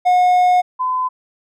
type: tone pair in turn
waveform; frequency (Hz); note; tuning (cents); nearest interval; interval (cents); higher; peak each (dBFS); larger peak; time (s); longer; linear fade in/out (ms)
triangle / sine; 724 / 1016.5; F#5 / B5; -38 / +50; tritone; 588; second; -8 / -16; first; 0.05-0.62 / 0.79-1.09; first; 20
effects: none